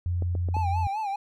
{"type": "tone with pitch glide", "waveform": "sine", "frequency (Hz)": [88, 87.04], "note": ["F2", "F2"], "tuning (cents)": [14, -5], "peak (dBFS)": -24, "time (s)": [0.06, 0.87], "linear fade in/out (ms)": 0, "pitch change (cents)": -19, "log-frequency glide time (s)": [0.43, 0.7]}
{"type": "clicks", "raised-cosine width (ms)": 2, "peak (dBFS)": -22, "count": 4, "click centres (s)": [0.223, 0.352, 0.487, 0.567]}
{"type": "tone with vibrato", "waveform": "triangle", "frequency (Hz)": 830, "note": "G#5", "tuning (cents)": -1, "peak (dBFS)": -25, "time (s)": [0.54, 1.16], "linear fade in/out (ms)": 5, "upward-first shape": "sine", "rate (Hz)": 4.9, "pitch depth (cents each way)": 110}
{"effects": []}